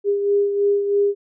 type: beating tone pair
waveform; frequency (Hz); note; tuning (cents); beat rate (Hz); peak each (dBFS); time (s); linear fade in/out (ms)
sine; 404.1 / 407.2; G#4 / G#4; -47 / -34; 3.1; -16 / -25; 0.04-1.15; 50
effects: none